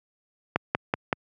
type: click train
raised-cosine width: 0.5 ms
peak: -7 dBFS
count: 4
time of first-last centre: 0.56-1.128 s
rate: 5.28 Hz
effects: high-pass 100 Hz 12 dB/octave